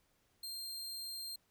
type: tone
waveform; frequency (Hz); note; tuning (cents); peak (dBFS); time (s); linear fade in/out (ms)
sawtooth; 4186; C8; 0; -39; 0.43-1.36; 5
effects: pink hiss -75 dBFS RMS until 1.5 s